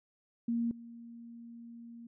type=tone with level steps; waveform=sine; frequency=233.7 Hz; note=A#3; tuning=5 cents sharp; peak=-29 / -46 dBFS; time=0.48-2.07 s; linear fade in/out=5 ms; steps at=0.71 s; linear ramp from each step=2 ms; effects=none